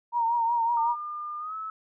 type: tone with vibrato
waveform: sine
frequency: 932.3 Hz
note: A#5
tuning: in tune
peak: -22 dBFS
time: 0.12-0.96 s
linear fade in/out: 50 ms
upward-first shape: triangle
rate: 5.4 Hz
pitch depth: 55 cents each way
type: tone with pitch glide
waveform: sine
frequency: 1205 to 1299 Hz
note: D6 to E6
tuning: +44 to -26 cents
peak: -32 dBFS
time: 0.77-1.7 s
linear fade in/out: 2 ms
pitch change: +130 cents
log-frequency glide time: 1.39-1.55 s
effects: none